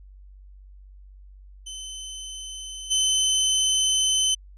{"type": "tone with level steps", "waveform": "20% pulse", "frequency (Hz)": 3053, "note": "G7", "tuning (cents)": -46, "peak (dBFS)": [-29, -14], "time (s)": [1.66, 4.35], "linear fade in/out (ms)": 10, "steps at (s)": 2.9, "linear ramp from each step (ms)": 20, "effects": ["added 48 Hz sine -44 dBFS peak until 4.57 s", "resampled to 22050 Hz"]}